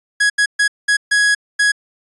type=tone bursts at uneven times; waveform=45% pulse; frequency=1667 Hz; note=G#6; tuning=6 cents sharp; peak=-11 dBFS; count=6; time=0.2-0.3 / 0.38-0.46 / 0.59-0.68 / 0.88-0.97 / 1.11-1.35 / 1.59-1.72 s; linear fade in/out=10 ms; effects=resampled to 24000 Hz